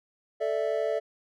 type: chord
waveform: triangle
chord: A suspended fourth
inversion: none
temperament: equal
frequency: 440 / 587.3 / 659.3 Hz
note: A4 / D5 / E5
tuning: 0 / 0 / 0 cents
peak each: -28 dBFS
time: 0.4-1 s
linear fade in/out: 20 ms
effects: none